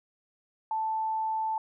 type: tone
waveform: sine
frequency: 880 Hz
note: A5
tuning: in tune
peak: -27 dBFS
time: 0.71-1.58 s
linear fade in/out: 2 ms
effects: none